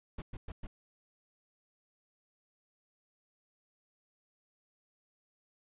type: noise bursts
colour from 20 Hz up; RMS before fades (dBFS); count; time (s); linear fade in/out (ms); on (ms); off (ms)
brown; -41; 4; 0.18-0.67; 5; 40; 110
effects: resampled to 8000 Hz